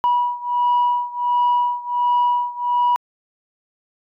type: beating tone pair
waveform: sine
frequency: 972 / 973.4 Hz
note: B5 / B5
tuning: -28 / -25 cents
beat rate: 1.4 Hz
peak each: -17 / -19 dBFS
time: 0.04-2.96 s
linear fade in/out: 0 ms
effects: tanh soft clip ceiling -11 dBFS